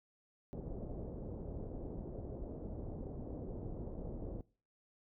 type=low-pass noise; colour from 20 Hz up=pink; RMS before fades=-44 dBFS; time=0.53-4.41 s; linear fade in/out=0 ms; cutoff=580 Hz; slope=24 dB/octave; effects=noise-tail reverb RT60 0.4 s tail -22 dB re dry